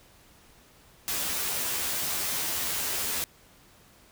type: noise with comb filter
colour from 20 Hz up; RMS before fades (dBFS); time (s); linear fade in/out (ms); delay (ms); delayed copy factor
white; -30; 1.08-3.24; 0; 12; +0.85
effects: pink hiss -57 dBFS RMS until 4.11 s